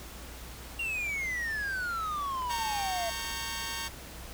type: exponential sweep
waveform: triangle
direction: down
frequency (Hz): 2794 to 666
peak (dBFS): -29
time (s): 0.79-3.1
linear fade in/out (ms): 5
type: clicks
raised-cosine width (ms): 0.5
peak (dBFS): -30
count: 8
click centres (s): 2.421 / 2.502 / 2.586 / 2.796 / 3.002 / 3.196 / 3.248 / 3.303
type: chord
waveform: 10% pulse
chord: G diminished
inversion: first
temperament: equal with one note detuned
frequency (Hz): 919 / 1108.7 / 1568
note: Bb5 / Db6 / G6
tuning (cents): -25 / 0 / 0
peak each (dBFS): -29 / -31 / -31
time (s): 2.49-3.89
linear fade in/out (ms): 20
effects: added 60 Hz sine -46 dBFS peak until 4.33 s + pink hiss -46 dBFS RMS until 4.33 s